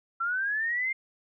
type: linear sweep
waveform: sine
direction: up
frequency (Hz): 1337 to 2124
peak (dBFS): -26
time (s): 0.2-0.93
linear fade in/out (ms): 10
effects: none